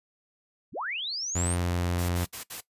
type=linear sweep; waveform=sine; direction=up; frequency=53.4 to 9170 Hz; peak=-30 dBFS; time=0.72-1.57 s; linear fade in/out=50 ms
type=tone; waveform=sawtooth; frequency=87.9 Hz; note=F2; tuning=12 cents sharp; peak=-22 dBFS; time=1.35-2.25 s; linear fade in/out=10 ms
type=noise bursts; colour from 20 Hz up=white; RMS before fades=-38 dBFS; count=4; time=1.98-2.609 s; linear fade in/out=10 ms; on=110 ms; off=63 ms
effects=noise-tail reverb RT60 0.1 s tail -18 dB re dry + resampled to 32000 Hz